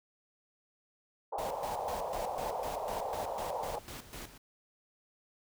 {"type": "band-pass noise", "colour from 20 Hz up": "white", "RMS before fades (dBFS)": -37, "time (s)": [1.32, 3.79], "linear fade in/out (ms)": 10, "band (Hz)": [470, 940], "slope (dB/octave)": 48}
{"type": "noise with tremolo", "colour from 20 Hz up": "pink", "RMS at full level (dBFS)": -44, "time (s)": [1.38, 4.38], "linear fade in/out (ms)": 5, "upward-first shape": "square", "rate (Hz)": 4, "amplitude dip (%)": 70}
{"effects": []}